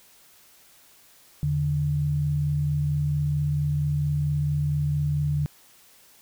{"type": "tone pair together", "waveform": "sine", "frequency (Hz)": [82.41, 146.84], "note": ["E2", "D3"], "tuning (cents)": [0, 0], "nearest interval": "minor seventh", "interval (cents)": 1000, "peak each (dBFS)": [-30, -22], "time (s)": [1.43, 5.46], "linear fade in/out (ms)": 0, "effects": ["white hiss -55 dBFS RMS until 6.21 s"]}